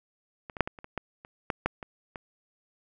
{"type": "clicks", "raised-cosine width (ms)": 0.5, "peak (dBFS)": [-25, -24, -6, -18, -30, -27, -16, -30, -12, -10, -23, -23], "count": 12, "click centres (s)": [0.498, 0.568, 0.607, 0.675, 0.788, 0.844, 0.977, 1.249, 1.502, 1.66, 1.828, 2.158], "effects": []}